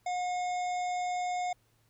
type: harmonic tone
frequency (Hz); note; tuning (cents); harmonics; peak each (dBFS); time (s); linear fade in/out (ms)
721; F#5; -45; 1 / 3 / 5 / 7 / 9 / 10; -30 / -42 / -50 / -54 / -56 / -49; 0.06-1.53; 5
effects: added 112 Hz sine -70 dBFS peak until 1.89 s + pink hiss -71 dBFS RMS until 1.89 s